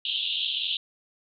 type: band-pass noise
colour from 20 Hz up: white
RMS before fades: -29 dBFS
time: 0.05-0.77 s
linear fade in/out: 2 ms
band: 2800 to 3800 Hz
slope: 96 dB/octave
effects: none